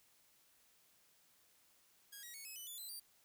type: tone with pitch steps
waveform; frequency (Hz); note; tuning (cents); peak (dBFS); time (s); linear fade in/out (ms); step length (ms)
5% pulse; 1639 / 1904.6 / 2213 / 2572 / 2989 / 3473 / 4036 / 4690; G#6 / A#6 / C#7 / E7 / F#7 / A7 / B7 / D8; -23 / +37 / -3 / -43 / +17 / -23 / +37 / -3; -40; 2.12-3; 10; 110
effects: white hiss -71 dBFS RMS until 3.24 s